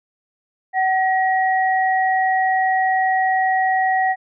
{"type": "tone pair together", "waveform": "sine", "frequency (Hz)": [755, 1902.5], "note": ["F#5", "A#6"], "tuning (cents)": [35, 35], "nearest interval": "octave + major third", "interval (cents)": 1600, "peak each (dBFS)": [-16, -21], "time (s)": [0.73, 4.16], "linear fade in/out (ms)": 50, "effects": []}